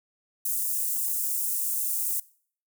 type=high-pass noise; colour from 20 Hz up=white; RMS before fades=-28 dBFS; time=0.45-2.2 s; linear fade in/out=5 ms; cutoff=7900 Hz; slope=24 dB/octave; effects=noise-tail reverb RT60 0.5 s tail -21 dB re dry